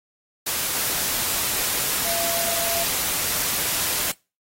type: tone in noise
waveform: sine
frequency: 678 Hz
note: E5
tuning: 49 cents sharp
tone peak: -30 dBFS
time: 2.05-2.84 s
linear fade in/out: 10 ms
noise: white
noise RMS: -24 dBFS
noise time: 0.46-4.12 s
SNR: -9 dB
effects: noise-tail reverb RT60 0.3 s tail -25 dB re dry + AAC 48 kbps